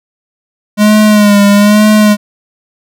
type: tone with vibrato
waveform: square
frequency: 207.7 Hz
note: G#3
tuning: in tune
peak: -4 dBFS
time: 0.77-2.17 s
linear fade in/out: 50 ms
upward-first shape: sine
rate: 1.1 Hz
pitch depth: 48 cents each way
effects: none